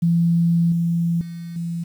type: tone with level steps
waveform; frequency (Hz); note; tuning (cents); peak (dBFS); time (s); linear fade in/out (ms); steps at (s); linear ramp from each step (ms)
sine; 169.2; E3; +45; -14 / -17 / -29 / -23; 0.02-1.84; 10; 0.72 / 1.21 / 1.56; 2
effects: 8-bit